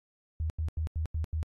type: tone bursts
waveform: sine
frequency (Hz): 79.1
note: D#2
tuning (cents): +29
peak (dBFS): -28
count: 6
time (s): 0.4-1.429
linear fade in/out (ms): 0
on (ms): 99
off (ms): 87
effects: AAC 32 kbps